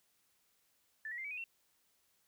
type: tone with pitch steps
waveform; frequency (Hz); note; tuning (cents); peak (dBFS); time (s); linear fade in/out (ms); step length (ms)
sine; 1760 / 1919.3 / 2093 / 2282 / 2489 / 2714; A6 / B6 / C7 / C#7 / D#7 / E7; 0 / -50 / 0 / +50 / 0 / +50; -40; 1.05-1.44; 2; 65
effects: white hiss -75 dBFS RMS until 2.27 s